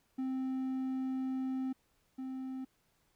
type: tone pair in turn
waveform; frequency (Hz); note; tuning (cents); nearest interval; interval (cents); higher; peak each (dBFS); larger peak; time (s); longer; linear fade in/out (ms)
triangle; 261.6 / 261.6; C4 / C4; 0 / 0; unison; 0; neither; -31 / -36; first; 0.18-1.73 / 2.18-2.65; first; 10
effects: pink hiss -74 dBFS RMS until 3.15 s